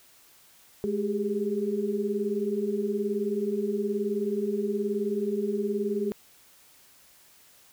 sine tone cluster, 210.5 / 394 / 412.9 Hz, G#3 / G4 / G#4, +24 / +9 / -10 cents, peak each -30 dBFS, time 0.84-6.12 s, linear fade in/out 0 ms, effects white hiss -57 dBFS RMS until 7.72 s

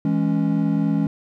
triangle chord, C# minor, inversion first, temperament equal with one note detuned, 163.58 / 207.7 / 277.2 Hz, E3 / G#3 / C#4, -13 / 0 / 0 cents, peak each -20 dBFS, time 0.05-1.07 s, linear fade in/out 2 ms, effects none

